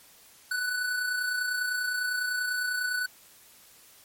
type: tone with amplitude modulation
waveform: square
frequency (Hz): 1489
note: F#6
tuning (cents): +11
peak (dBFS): -26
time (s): 0.51-3.06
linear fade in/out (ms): 5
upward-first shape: sine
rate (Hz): 30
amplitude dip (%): 40
effects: white hiss -55 dBFS RMS until 4.04 s + MP3 64 kbps